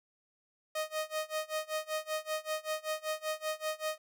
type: tone with tremolo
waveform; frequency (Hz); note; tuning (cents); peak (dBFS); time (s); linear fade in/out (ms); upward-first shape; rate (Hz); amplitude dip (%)
sawtooth; 622.3; D#5; 0; -27; 0.75-3.98; 5; sine; 5.2; 95
effects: none